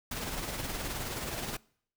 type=noise with tremolo; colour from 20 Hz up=pink; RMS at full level=-35 dBFS; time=0.11-1.57 s; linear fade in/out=5 ms; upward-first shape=sine; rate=19 Hz; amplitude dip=40%; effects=noise-tail reverb RT60 0.6 s tail -24 dB re dry